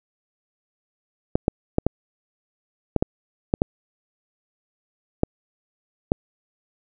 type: clicks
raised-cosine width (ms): 2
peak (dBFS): -4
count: 10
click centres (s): 1.355 / 1.481 / 1.784 / 1.866 / 2.963 / 3.025 / 3.539 / 3.619 / 5.234 / 6.119
effects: none